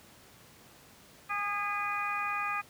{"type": "harmonic tone with a mistuned harmonic", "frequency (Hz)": 409.9, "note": "G#4", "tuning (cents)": -23, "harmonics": [2, 3, 4, 5, 6], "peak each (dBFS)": [-39, -33, -40, -41, -36], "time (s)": [1.29, 2.62], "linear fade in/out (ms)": 20, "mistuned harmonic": 5, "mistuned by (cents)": -32, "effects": ["pink hiss -56 dBFS RMS until 2.69 s", "high-pass 80 Hz 12 dB/octave"]}